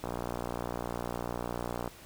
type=click train; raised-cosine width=1 ms; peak=-20 dBFS; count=111; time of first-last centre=0.04-1.876 s; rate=59.9 Hz; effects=pink hiss -52 dBFS RMS until 2.05 s